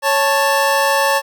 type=tone pair together; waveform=25% pulse; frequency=554 / 880.9 Hz; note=C#5 / A5; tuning=-1 / +2 cents; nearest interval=minor sixth; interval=803 cents; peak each=-12 dBFS; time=0.02-1.22 s; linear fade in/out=50 ms; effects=none